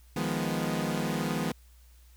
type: chord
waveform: sawtooth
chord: F half-diminished seventh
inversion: third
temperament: equal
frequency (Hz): 155.56 / 174.61 / 207.7 / 246.9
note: Eb3 / F3 / Ab3 / Cb4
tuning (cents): 0 / 0 / 0 / 0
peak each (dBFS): -30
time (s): 0.16-1.52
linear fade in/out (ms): 5
effects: added 60 Hz sine -53 dBFS peak until 2.16 s + white hiss -64 dBFS RMS until 2.16 s